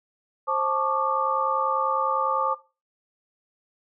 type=tone cluster; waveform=sine; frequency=530 / 878 / 1129 / 1199 Hz; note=C5 / A5 / C#6 / D6; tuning=+22 / -4 / +31 / +36 cents; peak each=-29 / -28 / -27 / -26 dBFS; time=0.47-2.55 s; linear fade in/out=20 ms; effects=noise-tail reverb RT60 0.3 s tail -17 dB re dry